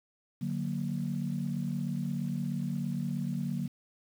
sine chord, D augmented, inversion none, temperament equal with one note detuned, 146.83 / 183.83 / 233.1 Hz, D3 / F#3 / A#3, 0 / -11 / 0 cents, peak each -34 / -34 / -35 dBFS, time 0.41-3.68 s, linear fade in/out 10 ms, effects tanh soft clip ceiling -21 dBFS + 9-bit

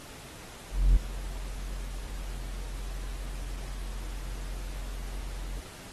triangle tone with ADSR envelope, 44.52 Hz, F1, 34 cents sharp, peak -13 dBFS, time 0.7-5.64 s, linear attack 260 ms, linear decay 15 ms, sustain -19 dB, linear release 38 ms, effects pink hiss -47 dBFS RMS until 5.92 s + AAC 32 kbps

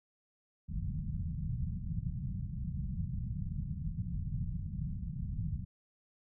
white low-pass noise, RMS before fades -37 dBFS, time 0.68-5.65 s, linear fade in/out 20 ms, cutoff 180 Hz, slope 48 dB/octave, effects none

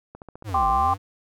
click train, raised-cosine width 1 ms, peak -26 dBFS, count 9, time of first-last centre 0.15-0.698 s, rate 14.6 Hz
square linear two-way sweep, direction down then up, 115.5 to 49 to 102.1 Hz, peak -29 dBFS, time 0.44-0.98 s, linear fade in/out 50 ms, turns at 0.67 s
sine chord, G suspended fourth, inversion none, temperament just, 784 / 1045.3 / 1176 Hz, G5 / C6 / D6, 0 / -2 / +2 cents, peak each -21 / -23 / -24 dBFS, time 0.54-0.94 s, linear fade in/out 5 ms
effects none

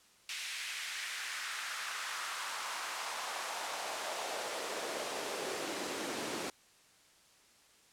pink noise with high-pass filter sweep, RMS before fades -39 dBFS, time 0.29-6.5 s, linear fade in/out 2 ms, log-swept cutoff 2400 to 280 Hz, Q 1.8, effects white hiss -64 dBFS RMS until 7.92 s + low-pass 9000 Hz 12 dB/octave

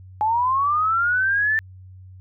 sine linear sweep, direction up, 838 to 1784 Hz, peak -17 dBFS, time 0.21-1.59 s, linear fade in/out 0 ms, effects added 93 Hz sine -40 dBFS peak until 2.2 s

